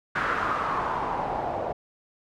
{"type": "noise with low-pass filter sweep", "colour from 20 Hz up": "white", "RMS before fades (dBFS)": -28, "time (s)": [0.15, 1.73], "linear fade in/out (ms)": 10, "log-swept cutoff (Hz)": [1500, 660], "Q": 3.5, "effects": []}